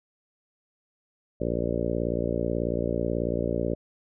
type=harmonic tone; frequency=58.27 Hz; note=A#1; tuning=in tune; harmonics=1 / 2 / 3 / 4 / 5 / 6 / 7 / 8 / 9 / 10; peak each=-34 / -34 / -34 / -34 / -34 / -34 / -34 / -34 / -34 / -34 dBFS; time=1.4-3.75 s; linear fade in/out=10 ms; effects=none